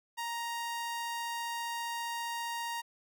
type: tone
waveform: sawtooth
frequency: 935 Hz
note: A#5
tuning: 5 cents sharp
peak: -31 dBFS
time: 0.17-2.82 s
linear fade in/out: 20 ms
effects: none